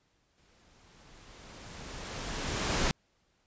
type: noise with exponential growth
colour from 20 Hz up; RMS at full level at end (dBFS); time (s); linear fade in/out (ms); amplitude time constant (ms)
pink; -27; 0.38-2.91; 0; 550
effects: pink hiss -72 dBFS RMS until 3.46 s + resampled to 16000 Hz